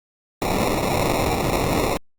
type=noise with sample-and-hold; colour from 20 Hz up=blue; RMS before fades=-21 dBFS; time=0.42-1.97 s; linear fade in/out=0 ms; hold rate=1575 Hz; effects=Opus 48 kbps